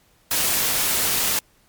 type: noise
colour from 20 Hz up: white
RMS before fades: -21 dBFS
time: 0.31-1.39 s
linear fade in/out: 2 ms
effects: pink hiss -59 dBFS RMS until 1.68 s + MP3 96 kbps